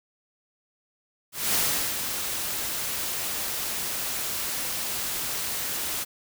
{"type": "noise with ADSR envelope", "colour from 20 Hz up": "white", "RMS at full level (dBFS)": -23, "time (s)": [1.32, 6.05], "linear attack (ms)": 220, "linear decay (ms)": 400, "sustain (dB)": -7, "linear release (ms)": 25, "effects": []}